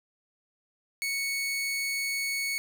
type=tone; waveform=sawtooth; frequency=2217 Hz; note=C#7; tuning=in tune; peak=-25 dBFS; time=1.02-2.58 s; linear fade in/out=0 ms; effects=none